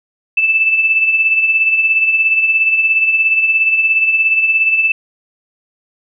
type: tone with tremolo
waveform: sine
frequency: 2637 Hz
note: E7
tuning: in tune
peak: -7 dBFS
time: 0.37-4.92 s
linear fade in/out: 5 ms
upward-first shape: triangle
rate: 17 Hz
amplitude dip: 60%
effects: none